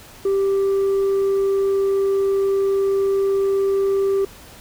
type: tone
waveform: sine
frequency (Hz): 392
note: G4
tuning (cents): 0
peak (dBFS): -13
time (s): 0.25-4.25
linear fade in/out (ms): 5
effects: tanh soft clip ceiling -15 dBFS + pink hiss -43 dBFS RMS until 4.6 s